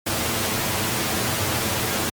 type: noise with comb filter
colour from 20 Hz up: pink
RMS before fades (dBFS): -23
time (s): 0.06-2.1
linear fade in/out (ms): 10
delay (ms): 9.2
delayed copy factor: +0.6
effects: high-pass 80 Hz 12 dB/octave + MP3 96 kbps